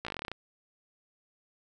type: slowing click train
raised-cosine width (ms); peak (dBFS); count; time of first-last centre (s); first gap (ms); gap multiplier
0.3; -20; 12; 0.05-0.316; 16; 1.08
effects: none